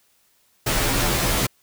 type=noise with comb filter; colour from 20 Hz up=pink; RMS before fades=-21 dBFS; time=0.66-1.47 s; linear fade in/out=10 ms; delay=13 ms; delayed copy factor=-0.9; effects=white hiss -62 dBFS RMS until 1.62 s